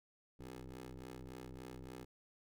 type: ring-modulated tone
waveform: 15% pulse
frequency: 63.5 Hz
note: B1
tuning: 49 cents sharp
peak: -39 dBFS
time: 0.39-2.05 s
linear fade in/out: 10 ms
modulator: 224 Hz
effects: none